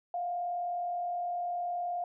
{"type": "tone with frequency modulation", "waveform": "sine", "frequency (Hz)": 705, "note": "F5", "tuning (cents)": 16, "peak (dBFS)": -31, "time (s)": [0.14, 2.04], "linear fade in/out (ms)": 2, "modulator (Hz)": 39.6, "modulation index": 0.42, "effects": []}